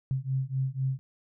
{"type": "beating tone pair", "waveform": "sine", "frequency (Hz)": [130.81, 134.81], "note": ["C3", "C#3"], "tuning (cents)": [0, -48], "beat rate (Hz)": 4, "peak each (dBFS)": -30, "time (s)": [0.11, 0.99], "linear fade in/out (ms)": 0, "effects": []}